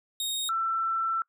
sawtooth / sine tone pair in turn, 3729 / 1338.4 Hz, A#7 / E6, 0 / +26 cents, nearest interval octave + tritone, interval 1774 cents, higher first, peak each -25 dBFS, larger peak neither, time 0.2-0.49 / 0.49-1.22 s, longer second, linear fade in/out 2 ms, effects noise-tail reverb RT60 0.1 s tail -22 dB re dry

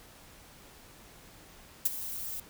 violet noise with ADSR envelope, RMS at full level -23 dBFS, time 1.85-2.4 s, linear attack 9 ms, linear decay 21 ms, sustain -15 dB, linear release 3 ms, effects pink hiss -54 dBFS RMS until 2.49 s

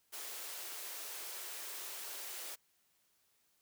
white high-pass noise, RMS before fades -45 dBFS, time 0.12-2.56 s, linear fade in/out 20 ms, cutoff 330 Hz, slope 48 dB/octave, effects white hiss -75 dBFS RMS until 3.61 s

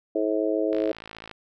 harmonic tone, 107.4 Hz, A2, 41 cents flat, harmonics 3 / 4 / 5 / 6, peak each -26 / -27 / -28 / -29 dBFS, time 0.15-0.92 s, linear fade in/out 5 ms
click train, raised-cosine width 0.3 ms, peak -23 dBFS, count 33, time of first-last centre 0.73-1.313 s, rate 54.9 Hz
effects none

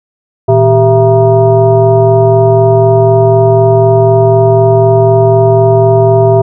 sine tone with frequency modulation, 392 Hz, G4, in tune, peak -3 dBFS, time 0.48-6.42 s, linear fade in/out 10 ms, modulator 276 Hz, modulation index 1.3, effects none

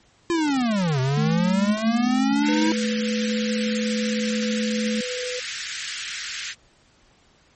square linear two-way sweep, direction down then up, 348.3 to 127.1 to 323.4 Hz, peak -20 dBFS, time 0.3-2.72 s, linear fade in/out 0 ms, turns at 1 s
sine tone, 217.6 Hz, A3, 19 cents flat, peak -22 dBFS, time 1.17-5.01 s, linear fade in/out 5 ms
pink high-pass noise, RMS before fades -30 dBFS, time 2.41-6.55 s, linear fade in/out 50 ms, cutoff 1500 Hz, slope 48 dB/octave
sine tone with pitch glide, 494.6 to 498.6 Hz, B4 to B4, +3 to +16 cents, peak -28 dBFS, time 2.48-5.4 s, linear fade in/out 10 ms, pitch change +13 cents, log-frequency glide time 2.95-3.57 s
effects pink hiss -58 dBFS RMS until 7.55 s + MP3 32 kbps

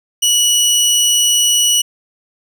20% pulse tone, 2935 Hz, F#7, 15 cents flat, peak -5 dBFS, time 0.22-1.82 s, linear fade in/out 10 ms, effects none

